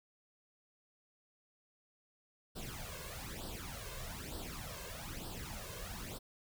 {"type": "noise with flanger", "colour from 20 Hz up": "pink", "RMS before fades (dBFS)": -45, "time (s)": [2.55, 6.19], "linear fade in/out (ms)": 20, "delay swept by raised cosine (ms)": [0.22, 1.92], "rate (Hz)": 1.1, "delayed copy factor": 0.75, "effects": []}